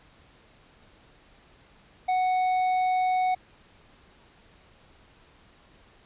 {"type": "tone with tanh clipping", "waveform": "sine", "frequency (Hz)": 740, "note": "F#5", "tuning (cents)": 0, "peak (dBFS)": -23, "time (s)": [2.08, 3.35], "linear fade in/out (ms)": 10, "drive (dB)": 7, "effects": ["pink hiss -57 dBFS RMS until 6.05 s", "resampled to 8000 Hz"]}